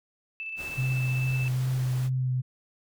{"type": "tone with tremolo", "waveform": "sine", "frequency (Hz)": 2637, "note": "E7", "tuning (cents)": 0, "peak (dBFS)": -32, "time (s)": [0.4, 1.48], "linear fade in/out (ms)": 0, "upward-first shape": "square", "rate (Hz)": 16, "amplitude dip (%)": 30}
{"type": "noise", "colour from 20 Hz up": "pink", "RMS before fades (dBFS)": -43, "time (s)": [0.56, 2.1], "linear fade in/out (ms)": 50}
{"type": "tone with vibrato", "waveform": "sine", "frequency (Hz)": 128.5, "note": "C3", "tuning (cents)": -31, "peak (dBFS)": -24, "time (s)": [0.77, 2.42], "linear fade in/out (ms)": 20, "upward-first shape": "triangle", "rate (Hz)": 2.4, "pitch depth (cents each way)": 18}
{"effects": []}